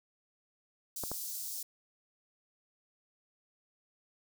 white high-pass noise, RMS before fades -40 dBFS, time 0.96-1.63 s, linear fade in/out 5 ms, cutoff 4800 Hz, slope 24 dB/octave
clicks, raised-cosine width 1 ms, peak -24 dBFS, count 2, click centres 1.037 / 1.116 s
effects none

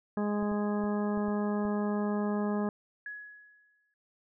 harmonic tone, 207.3 Hz, G#3, 3 cents flat, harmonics 1 / 2 / 3 / 4 / 5 / 6 / 8, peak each -29 / -35 / -39 / -41 / -43 / -45 / -47 dBFS, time 0.17-2.69 s, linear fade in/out 2 ms
clicks, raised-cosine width 5 ms, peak -36 dBFS, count 6, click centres 0.427 / 0.516 / 0.839 / 1.175 / 1.283 / 1.652 s
sine tone with exponential decay, 1682 Hz, G#6, 22 cents sharp, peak -36 dBFS, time 3.06-3.94 s, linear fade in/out 2 ms, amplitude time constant 190 ms
effects none

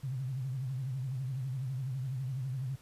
sine tone with vibrato, 130.81 Hz, C3, in tune, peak -33 dBFS, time 0.03-2.76 s, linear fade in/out 10 ms, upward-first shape sine, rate 12 Hz, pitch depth 110 cents each way, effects pink hiss -60 dBFS RMS until 2.81 s + resampled to 32000 Hz

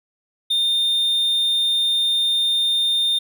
triangle tone, 3630 Hz, A#7, 47 cents flat, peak -15 dBFS, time 0.5-3.19 s, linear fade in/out 10 ms, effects none

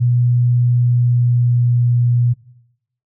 sine tone with pitch glide, 121.9 to 120.99 Hz, B2 to B2, -22 to -35 cents, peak -11 dBFS, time 0-2.34 s, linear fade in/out 20 ms, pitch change -13 cents, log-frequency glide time 0.72-1.88 s, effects noise-tail reverb RT60 0.9 s tail -21 dB re dry

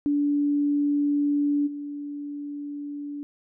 sine tone with level steps, 289.3 Hz, D4, 26 cents flat, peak -20 / -31 dBFS, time 0.06-3.23 s, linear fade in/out 0 ms, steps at 1.66 s, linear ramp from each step 20 ms, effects none

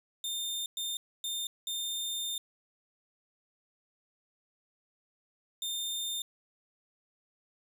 sawtooth tone bursts at uneven times, 3619 Hz, A7, 48 cents sharp, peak -30 dBFS, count 5, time 0.24-0.66 / 0.77-0.97 / 1.24-1.47 / 1.67-2.38 / 5.62-6.22 s, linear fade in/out 2 ms, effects none

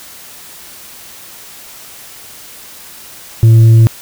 triangle tone with tanh clipping, 113.1 Hz, A2, 48 cents sharp, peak -3 dBFS, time 3.43-3.87 s, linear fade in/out 0 ms, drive 8 dB, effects white hiss -34 dBFS RMS until 4.01 s

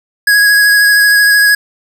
square tone with vibrato, 1661.2 Hz, G#6, in tune, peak -6 dBFS, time 0.27-1.55 s, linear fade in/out 5 ms, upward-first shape sine, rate 13 Hz, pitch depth 15 cents each way, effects none

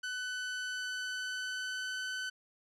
sawtooth tone with pitch glide, 1500 to 1512.2 Hz, F#6 to F#6, +23 to +37 cents, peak -32 dBFS, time 0.03-2.3 s, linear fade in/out 10 ms, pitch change +14 cents, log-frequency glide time 0.71-2.01 s, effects low-pass 7000 Hz 12 dB/octave

